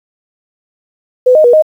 sine tone with pitch steps, 504 / 619 / 482.9 / 622 Hz, B4 / D#5 / B4 / D#5, +35 / -9 / -39 / -1 cents, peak -3 dBFS, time 1.26-1.624 s, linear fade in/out 10 ms, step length 91 ms, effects 7-bit

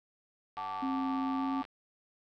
click train, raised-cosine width 0.3 ms, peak -31 dBFS, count 106, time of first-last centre 0.57-1.651 s, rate 97.1 Hz
sine chord, D major, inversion first, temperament equal with one note detuned, 740 / 880 / 1160.5 Hz, F#5 / A5 / D6, 0 / 0 / -21 cents, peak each -42 / -39 / -39 dBFS, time 0.57-1.63 s, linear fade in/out 5 ms
sine tone with pitch glide, 267 to 269.5 Hz, C4 to C#4, +35 to -49 cents, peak -31 dBFS, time 0.82-1.62 s, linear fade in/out 10 ms, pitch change +16 cents, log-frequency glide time 1.37-1.43 s
effects none

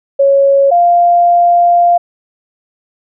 sine tone pair in turn, 553 / 696.7 Hz, C#5 / F5, -4 / -4 cents, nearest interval major third, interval 400 cents, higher second, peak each -5 dBFS, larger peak neither, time 0.19-0.71 / 0.71-1.98 s, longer second, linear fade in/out 10 ms, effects none

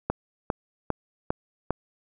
click train, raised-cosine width 1 ms, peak -10 dBFS, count 5, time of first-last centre 0.1-1.706 s, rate 2.49 Hz, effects none

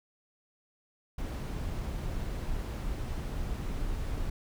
brown noise, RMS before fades -34 dBFS, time 1.18-4.3 s, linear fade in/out 5 ms, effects none

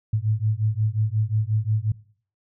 sine beating tone pair, 105.6 / 111.2 Hz, G#2 / A2, +29 / +19 cents, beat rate 5.6 Hz, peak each -23 dBFS, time 0.13-1.92 s, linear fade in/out 5 ms, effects noise-tail reverb RT60 0.5 s tail -21 dB re dry

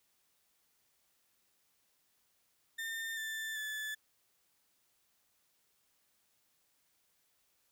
35% pulse tone with pitch steps, 1808 / 1771.8 / 1736.4 Hz, A6 / A6 / A6, +47 / +12 / -23 cents, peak -36 dBFS, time 2.78-3.95 s, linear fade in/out 10 ms, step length 390 ms, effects white hiss -75 dBFS RMS until 7.71 s

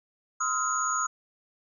sine tone cluster, 1033 / 1265 / 1401 / 6730 Hz, C6 / D#6 / F6 / G#8, -22 / +28 / +5 / +22 cents, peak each -36 / -28 / -33 / -30 dBFS, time 0.4-1.07 s, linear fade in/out 10 ms, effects none

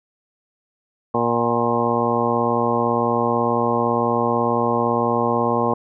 harmonic tone with a mistuned harmonic, 118 Hz, A#2, 22 cents sharp, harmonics 1 / 2 / 3 / 4 / 5 / 6 / 7 / 8 / 9, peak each -29 / -24 / -27 / -23 / -26 / -28 / -25 / -28 / -24 dBFS, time 1.14-5.74 s, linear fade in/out 5 ms, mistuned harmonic 6, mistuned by +41 cents, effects none

